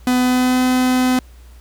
45% pulse tone with pitch glide, 250.6 to 254.1 Hz, B3 to B3, +25 to +49 cents, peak -13 dBFS, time 0.07-1.19 s, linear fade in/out 2 ms, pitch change +24 cents, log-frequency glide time 0.18-0.62 s, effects added 60 Hz sine -39 dBFS peak until 1.6 s + pink hiss -52 dBFS RMS until 1.6 s

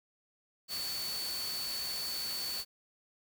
sine tone in noise, 4467 Hz, C#8, 12 cents sharp, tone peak -36 dBFS, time 0.68-2.65 s, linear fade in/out 50 ms, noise white, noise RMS -41 dBFS, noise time 0.68-2.65 s, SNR +2 dB, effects none

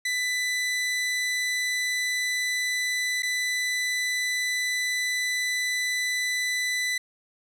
sawtooth tone with dropouts, 1994 Hz, B6, 16 cents sharp, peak -21 dBFS, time 0.05-6.98 s, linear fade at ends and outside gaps 5 ms, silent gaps 3.223-3.23 s, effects low-pass 10000 Hz 12 dB/octave + 10-bit

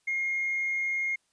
sine tone with hard clipping, 2139 Hz, C7, 38 cents sharp, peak -27 dBFS, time 0.07-1.16 s, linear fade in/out 10 ms, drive 1 dB, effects white hiss -72 dBFS RMS until 1.32 s + resampled to 22050 Hz

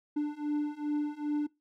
triangle beating tone pair, 294.8 / 297.3 Hz, D4 / D4, +7 / +21 cents, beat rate 2.5 Hz, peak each -31 / -30 dBFS, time 0.16-1.47 s, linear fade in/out 10 ms, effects noise-tail reverb RT60 0.2 s tail -21 dB re dry

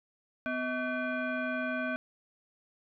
sine tone with frequency modulation, 636 Hz, D#5, 38 cents sharp, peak -30 dBFS, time 0.46-1.96 s, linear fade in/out 0 ms, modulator 888 Hz, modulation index 1.5, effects none

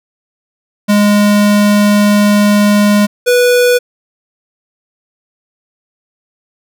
square tone pair in turn, 206.4 / 490.9 Hz, G#3 / B4, -10 / -10 cents, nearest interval octave + minor third, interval 1500 cents, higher second, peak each -7 dBFS, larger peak neither, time 0.88-3.07 / 3.26-3.79 s, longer first, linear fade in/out 20 ms, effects none

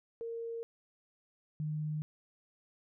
sine tone pair in turn, 461.2 / 152.76 Hz, A#4 / D#3, -19 / -31 cents, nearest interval octave + perfect fifth, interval 1912 cents, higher first, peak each -37 / -33 dBFS, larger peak second, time 0.21-0.63 / 1.6-2.02 s, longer neither, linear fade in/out 0 ms, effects none

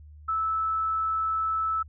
sine tone, 1310 Hz, E6, 11 cents flat, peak -24 dBFS, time 0.28-1.83 s, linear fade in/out 10 ms, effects added 75 Hz sine -45 dBFS peak until 1.88 s

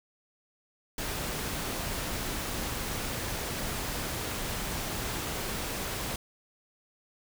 pink noise, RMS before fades -34 dBFS, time 0.98-6.16 s, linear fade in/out 2 ms, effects none

